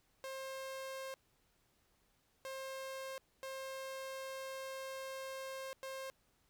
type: tone bursts at uneven times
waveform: sawtooth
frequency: 532 Hz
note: C5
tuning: 29 cents sharp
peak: -39 dBFS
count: 4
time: 0.24-1.14 / 2.45-3.18 / 3.43-5.73 / 5.83-6.1 s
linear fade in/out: 0 ms
effects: pink hiss -75 dBFS RMS until 6.49 s